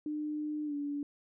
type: tone with pitch glide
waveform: sine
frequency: 301.3 to 288 Hz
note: D4 to D4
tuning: +44 to -34 cents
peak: -33 dBFS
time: 0.06-1.03 s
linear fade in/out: 2 ms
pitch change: -78 cents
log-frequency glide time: 0.65-0.74 s
effects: none